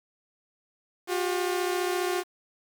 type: tone pair together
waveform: sawtooth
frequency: 357.8 / 392.6 Hz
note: F4 / G4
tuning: +42 / +3 cents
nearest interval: major second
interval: 161 cents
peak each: -23 / -28 dBFS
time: 1.07-2.24 s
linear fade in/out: 50 ms
effects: 8-bit